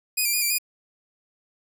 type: tone with pitch steps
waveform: 5% pulse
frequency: 2484 / 2363 / 2447 / 2349 / 2453 Hz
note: D#7 / D7 / D#7 / D7 / D#7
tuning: -3 / +10 / -29 / 0 / -25 cents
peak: -12 dBFS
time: 0.17-0.585 s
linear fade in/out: 10 ms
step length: 83 ms
effects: none